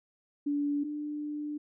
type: tone pair in turn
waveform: sine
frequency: 288.7 / 297 Hz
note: D4 / D4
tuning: -30 / +20 cents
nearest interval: unison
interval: 50 cents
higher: second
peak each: -27 / -33 dBFS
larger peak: first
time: 0.46-0.84 / 0.84-1.58 s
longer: second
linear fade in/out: 10 ms
effects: none